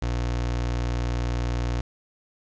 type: tone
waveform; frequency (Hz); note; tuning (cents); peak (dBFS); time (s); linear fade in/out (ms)
30% pulse; 60; B1; -49; -21; 0.02-1.81; 5
effects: resampled to 16000 Hz + 8-bit